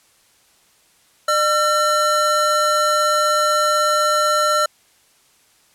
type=tone pair together; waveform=square; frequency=603.1 / 1354 Hz; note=D5 / E6; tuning=+46 / +46 cents; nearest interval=octave + major second; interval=1400 cents; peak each=-20 / -17 dBFS; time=1.28-4.66 s; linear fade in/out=5 ms; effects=white hiss -56 dBFS RMS until 5.74 s + low-pass 11000 Hz 12 dB/octave